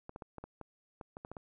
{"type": "clicks", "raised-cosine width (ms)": 1, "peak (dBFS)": -30, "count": 11, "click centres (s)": [0.094, 0.161, 0.222, 0.383, 0.44, 0.613, 1.012, 1.169, 1.249, 1.316, 1.368], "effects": []}